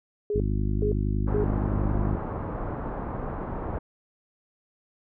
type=tone bursts; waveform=sine; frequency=415.3 Hz; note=G#4; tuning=in tune; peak=-24 dBFS; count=3; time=0.3-1.44 s; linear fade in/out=2 ms; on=100 ms; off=420 ms
type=harmonic tone; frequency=50.8 Hz; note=G#1; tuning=38 cents flat; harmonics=1 / 2 / 3 / 4 / 5 / 6 / 7; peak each=-26 / -28 / -34 / -33 / -36 / -38 / -39 dBFS; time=0.34-2.17 s; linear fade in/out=20 ms
type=low-pass noise; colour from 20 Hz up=pink; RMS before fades=-32 dBFS; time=1.27-3.79 s; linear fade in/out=10 ms; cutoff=1200 Hz; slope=24 dB/octave
effects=none

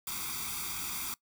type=noise with comb filter; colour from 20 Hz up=white; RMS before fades=-37 dBFS; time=0.07-1.14 s; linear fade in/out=2 ms; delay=0.85 ms; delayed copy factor=+1; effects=noise-tail reverb RT60 0.1 s tail -21 dB re dry

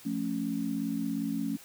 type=chord; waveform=sine; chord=F augmented; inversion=none; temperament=equal; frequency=174.61 / 220 / 277.2 Hz; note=F3 / A3 / C#4; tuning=0 / 0 / 0 cents; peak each=-37 / -33 / -32 dBFS; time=0.05-1.57 s; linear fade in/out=10 ms; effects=white hiss -52 dBFS RMS until 1.64 s + high-pass 60 Hz 12 dB/octave

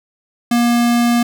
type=tone; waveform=square; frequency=237.9 Hz; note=A#3; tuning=35 cents sharp; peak=-12 dBFS; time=0.51-1.23 s; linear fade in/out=5 ms; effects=none

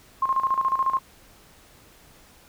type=tone with tremolo; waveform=sine; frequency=1064 Hz; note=C6; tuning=29 cents sharp; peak=-18 dBFS; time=0.22-0.99 s; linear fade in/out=5 ms; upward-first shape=square; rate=14 Hz; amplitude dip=70%; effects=pink hiss -53 dBFS RMS until 2.48 s

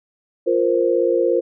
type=chord; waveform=sine; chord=F suspended fourth; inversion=none; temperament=equal; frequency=349.2 / 466.2 / 523.3 Hz; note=F4 / Bb4 / C5; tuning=0 / 0 / 0 cents; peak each=-19 dBFS; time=0.46-1.41 s; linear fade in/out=20 ms; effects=none

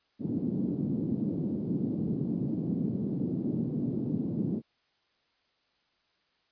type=band-pass noise; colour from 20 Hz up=white; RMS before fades=-31 dBFS; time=0.19-4.62 s; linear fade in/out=50 ms; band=140 to 280 Hz; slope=24 dB/octave; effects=white hiss -72 dBFS RMS until 6.51 s + resampled to 11025 Hz

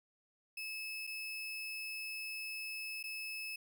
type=tone with dropouts; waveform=35% pulse; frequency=2600 Hz; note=E7; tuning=24 cents flat; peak=-39 dBFS; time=0.57-3.56 s; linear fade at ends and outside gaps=5 ms; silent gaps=1.069-1.073 / 3.029-3.038 s; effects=none

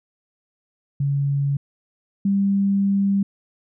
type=tone pair in turn; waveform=sine; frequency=140.5 / 197.86 Hz; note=C#3 / G3; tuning=+24 / +16 cents; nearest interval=tritone; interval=592 cents; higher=second; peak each=-18 / -16 dBFS; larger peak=second; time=1-1.57 / 2.25-3.23 s; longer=second; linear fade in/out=5 ms; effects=none

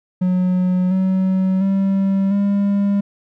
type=tone with pitch steps; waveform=triangle; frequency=182.5 / 188.39 / 194.47 / 200.7 Hz; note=F#3 / F#3 / G3 / G3; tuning=-24 / +31 / -14 / +41 cents; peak=-12 dBFS; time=0.21-3.01 s; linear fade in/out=10 ms; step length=700 ms; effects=none

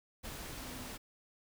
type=tone in noise; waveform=sine; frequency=252.5 Hz; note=B3; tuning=39 cents sharp; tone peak=-50 dBFS; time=0.58-0.92 s; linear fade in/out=20 ms; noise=pink; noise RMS=-45 dBFS; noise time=0.23-0.98 s; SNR=-8 dB; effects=none

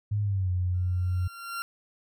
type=tone with pitch glide; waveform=sine; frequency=103.83 to 90.39 Hz; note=G#2 to F#2; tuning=0 to -40 cents; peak=-24 dBFS; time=0.11-1.28 s; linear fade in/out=10 ms; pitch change=-240 cents; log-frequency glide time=0.22-0.51 s
type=tone with exponential growth; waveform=40% pulse; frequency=1378 Hz; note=F6; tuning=24 cents flat; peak=-29 dBFS; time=0.74-1.62 s; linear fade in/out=0 ms; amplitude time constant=190 ms
effects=none

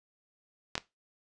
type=clicks; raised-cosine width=0.2 ms; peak=-13 dBFS; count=2; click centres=0.754 / 0.779 s; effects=noise-tail reverb RT60 0.2 s tail -18 dB re dry + resampled to 22050 Hz

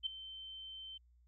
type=tone with ADSR envelope; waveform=sine; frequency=3096 Hz; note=G7; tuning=22 cents flat; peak=-31 dBFS; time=0.03-0.98 s; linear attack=34 ms; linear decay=4 ms; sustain=-15 dB; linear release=11 ms; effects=added 60 Hz sine -64 dBFS peak until 1.27 s

